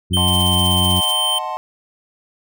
harmonic tone, 90.8 Hz, F#2, 32 cents flat, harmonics 1 / 2 / 3 / 4, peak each -18 / -21 / -29 / -31 dBFS, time 0.1-1.01 s, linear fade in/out 20 ms
square tone, 3112 Hz, G7, 13 cents flat, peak -17 dBFS, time 0.13-1.39 s, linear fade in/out 10 ms
triangle chord, D# diminished seventh, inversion none, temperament equal, 622.3 / 740 / 880 / 1046.5 Hz, D#5 / F#5 / A5 / C6, 0 / 0 / 0 / 0 cents, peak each -29 / -26 / -25 / -25 dBFS, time 0.17-1.57 s, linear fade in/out 0 ms
violet noise with tremolo, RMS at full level -26 dBFS, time 0.27-1.13 s, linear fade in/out 5 ms, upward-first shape triangle, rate 16 Hz, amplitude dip 90%
effects none

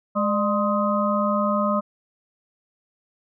harmonic tone with a mistuned harmonic, 209.1 Hz, G#3, 12 cents sharp, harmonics 1 / 3 / 5 / 6, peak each -23 / -24 / -27 / -25 dBFS, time 0.15-1.81 s, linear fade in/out 20 ms, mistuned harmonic 3, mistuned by -74 cents, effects none

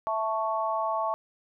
sine chord, A major, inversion second, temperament equal, 659.3 / 880 / 1108.7 Hz, E5 / A5 / C#6, 0 / 0 / 0 cents, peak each -30 dBFS, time 0.07-1.14 s, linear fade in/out 0 ms, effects none

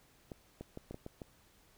clicks, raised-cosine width 2 ms, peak -30 dBFS, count 7, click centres 0.318 / 0.61 / 0.774 / 0.91 / 0.944 / 1.064 / 1.218 s, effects pink hiss -66 dBFS RMS until 1.77 s

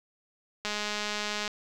click train, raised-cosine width 0.2 ms, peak -15 dBFS, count 174, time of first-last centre 0.65-1.478 s, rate 209 Hz, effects none

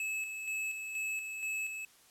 square tone with tremolo, 2596 Hz, E7, 27 cents flat, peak -34 dBFS, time 0-1.85 s, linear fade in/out 2 ms, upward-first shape square, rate 2.1 Hz, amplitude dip 45%, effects white hiss -62 dBFS RMS until 2.1 s + low-pass 12000 Hz 12 dB/octave

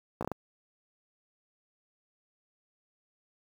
slowing click train, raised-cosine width 1 ms, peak -19 dBFS, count 5, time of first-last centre 0.21-0.317 s, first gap 15 ms, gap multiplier 1.4, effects high-pass 80 Hz 12 dB/octave + 8-bit

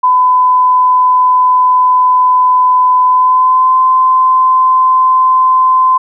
sine tone with pitch glide, 1007 to 1029.9 Hz, B5 to C6, +33 to -28 cents, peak -5 dBFS, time 0.03-5.98 s, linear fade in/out 10 ms, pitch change +39 cents, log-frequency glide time 3.04-3.77 s, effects none

